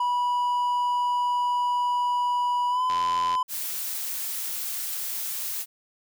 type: tone with pitch glide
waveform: triangle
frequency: 978 to 1011.3 Hz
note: B5 to B5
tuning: -17 to +41 cents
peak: -20 dBFS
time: 0-3.43 s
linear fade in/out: 5 ms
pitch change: +58 cents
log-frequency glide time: 2.69-2.82 s
type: click train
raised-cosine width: 0.2 ms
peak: -18 dBFS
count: 40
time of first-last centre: 2.9-3.352 s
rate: 86.3 Hz
type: noise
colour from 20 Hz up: blue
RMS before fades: -31 dBFS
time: 3.48-5.66 s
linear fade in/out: 50 ms
effects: none